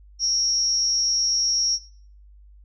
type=tone with amplitude modulation; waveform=sine; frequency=5590 Hz; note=F8; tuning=1 cent sharp; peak=-16 dBFS; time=0.19-1.79 s; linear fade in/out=50 ms; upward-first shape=sine; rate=292 Hz; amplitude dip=75%; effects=noise-tail reverb RT60 0.5 s tail -18 dB re dry + added 50 Hz sine -46 dBFS peak until 2.64 s